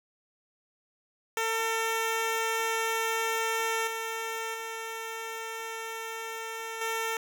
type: tone with level steps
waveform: 10% pulse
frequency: 450.5 Hz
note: A4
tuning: 41 cents sharp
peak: -19 / -24 / -27 / -21 dBFS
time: 1.37-7.17 s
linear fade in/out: 2 ms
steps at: 3.87 / 4.54 / 6.81 s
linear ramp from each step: 5 ms
effects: none